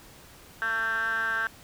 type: tone with band-pass filter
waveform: 10% pulse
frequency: 224.4 Hz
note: A3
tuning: 34 cents sharp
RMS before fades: -28 dBFS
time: 0.62-1.47 s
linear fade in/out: 0 ms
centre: 1600 Hz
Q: 9.9
effects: pink hiss -51 dBFS RMS until 1.63 s